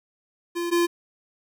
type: tone pair in turn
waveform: square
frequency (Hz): 344.6 / 344.6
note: F4 / F4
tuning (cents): -23 / -23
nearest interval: unison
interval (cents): 0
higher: neither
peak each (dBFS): -26 / -19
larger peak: second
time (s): 0.55-0.71 / 0.71-0.87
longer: neither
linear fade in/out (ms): 20
effects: 10-bit